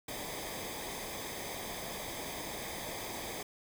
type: noise with comb filter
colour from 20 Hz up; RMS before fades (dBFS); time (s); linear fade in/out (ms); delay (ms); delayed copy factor
pink; -41; 0.08-3.43; 5; 0.71; -0.7
effects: none